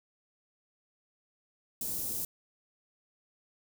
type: band-stop noise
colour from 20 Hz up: white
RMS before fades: -35 dBFS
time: 1.81-2.25 s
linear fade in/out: 2 ms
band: 410 to 8100 Hz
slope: 12 dB/octave
effects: none